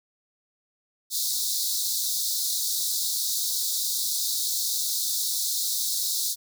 pink high-pass noise, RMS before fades -27 dBFS, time 1.1-6.36 s, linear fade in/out 50 ms, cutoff 3700 Hz, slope 96 dB/octave, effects none

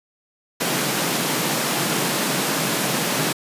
pink high-pass noise, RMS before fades -22 dBFS, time 0.6-3.33 s, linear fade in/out 10 ms, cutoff 130 Hz, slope 96 dB/octave, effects resampled to 32000 Hz

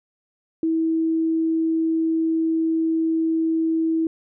sine tone, 324.1 Hz, E4, 29 cents flat, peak -18 dBFS, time 0.63-4.07 s, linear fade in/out 2 ms, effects none

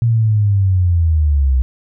sine linear sweep, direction down, 118.1 to 62.5 Hz, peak -10 dBFS, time 0.02-1.62 s, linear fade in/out 0 ms, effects none

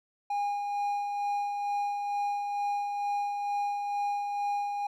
triangle tone with tremolo, 815 Hz, G#5, 33 cents flat, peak -25 dBFS, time 0.3-4.87 s, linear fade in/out 5 ms, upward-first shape sine, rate 2.2 Hz, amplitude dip 35%, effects none

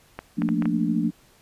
clicks, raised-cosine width 0.5 ms, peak -17 dBFS, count 5, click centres 0.19 / 0.42 / 0.489 / 0.623 / 0.656 s
sine chord, Bb major seventh, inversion second, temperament equal, 174.61 / 220 / 233.1 / 293.7 Hz, F3 / A3 / Bb3 / D4, 0 / 0 / 0 / 0 cents, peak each -26 dBFS, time 0.37-1.11 s, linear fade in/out 20 ms
effects pink hiss -57 dBFS RMS until 1.41 s + resampled to 32000 Hz

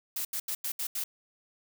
blue noise bursts at uneven times, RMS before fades -33 dBFS, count 6, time 0.16-0.25 / 0.33-0.4 / 0.48-0.55 / 0.64-0.72 / 0.79-0.87 / 0.95-1.04 s, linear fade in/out 5 ms, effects none

